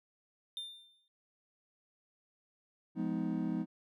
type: tone with exponential decay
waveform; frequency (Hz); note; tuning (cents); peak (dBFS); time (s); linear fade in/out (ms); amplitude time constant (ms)
triangle; 3601; A7; +39; -35; 0.57-1.08; 1; 110
type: chord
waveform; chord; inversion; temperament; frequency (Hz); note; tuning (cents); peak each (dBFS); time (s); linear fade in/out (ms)
triangle; F half-diminished seventh; none; just; 174.61 / 209.5 / 251.4 / 314.3; F3 / Ab3 / Cb4 / Eb4; 0 / +15 / +31 / +18; -36; 2.95-3.66; 50
effects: none